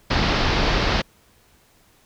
pink low-pass noise, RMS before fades -20 dBFS, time 0.1-1.02 s, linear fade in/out 10 ms, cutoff 5200 Hz, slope 48 dB/octave, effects pink hiss -57 dBFS RMS until 2.05 s

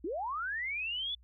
sine linear sweep, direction up, 285.5 to 3500 Hz, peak -33 dBFS, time 0.04-1.15 s, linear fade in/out 5 ms, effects added 60 Hz sine -57 dBFS peak until 1.23 s

